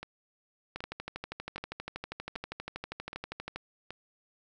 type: two click trains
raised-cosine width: 0.3 ms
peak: -21 / -24 dBFS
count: 36 / 6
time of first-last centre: 0.76-3.56 / 0.03-3.906 s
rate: 12.5 / 1.29 Hz
effects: none